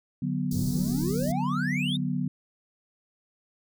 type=chord; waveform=sine; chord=B minor; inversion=first; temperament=just; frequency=148.16 / 185.21 / 246.9 Hz; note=D3 / F#3 / B3; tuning=+16 / +2 / 0 cents; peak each=-30 dBFS; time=0.22-2.28 s; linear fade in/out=5 ms
type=band-stop noise; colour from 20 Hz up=pink; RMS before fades=-37 dBFS; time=0.51-1.32 s; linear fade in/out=5 ms; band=410 to 4300 Hz; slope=48 dB/octave
type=exponential sweep; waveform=triangle; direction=up; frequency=90.1 to 3776 Hz; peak=-28 dBFS; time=0.54-1.97 s; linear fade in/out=10 ms
effects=none